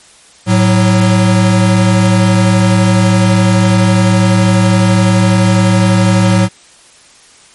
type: tone pair together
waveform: square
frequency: 108.62 / 185 Hz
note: A2 / F#3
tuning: -22 / 0 cents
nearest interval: major sixth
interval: 922 cents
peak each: -10 dBFS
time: 0.46-6.49 s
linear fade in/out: 50 ms
effects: white hiss -42 dBFS RMS until 7.54 s + MP3 48 kbps